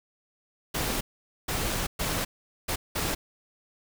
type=noise bursts at uneven times; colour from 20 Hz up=pink; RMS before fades=-29 dBFS; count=5; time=0.74-1.01 / 1.48-1.87 / 1.99-2.25 / 2.68-2.76 / 2.95-3.15 s; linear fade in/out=10 ms; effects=none